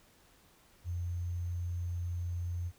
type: tone with sample-and-hold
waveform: sine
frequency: 87.31 Hz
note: F2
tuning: in tune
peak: -33 dBFS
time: 0.84-2.72 s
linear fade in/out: 50 ms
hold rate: 6300 Hz
effects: pink hiss -64 dBFS RMS until 2.78 s